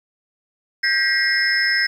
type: tone cluster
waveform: sine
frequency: 1593 / 1920 / 2121 / 5200 Hz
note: G6 / B6 / C7 / E8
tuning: +27 / -49 / +23 / -24 cents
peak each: -20 / -19 / -25 / -21 dBFS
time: 0.83-1.87 s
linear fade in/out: 10 ms
effects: tanh soft clip ceiling -8 dBFS + 8-bit